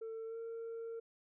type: tone with pitch glide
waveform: sine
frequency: 448.7 to 457.6 Hz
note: A4 to A#4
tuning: +34 to -32 cents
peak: -39 dBFS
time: 0.01-1 s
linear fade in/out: 10 ms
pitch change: +34 cents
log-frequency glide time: 0.26-0.37 s
effects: tanh soft clip ceiling -40 dBFS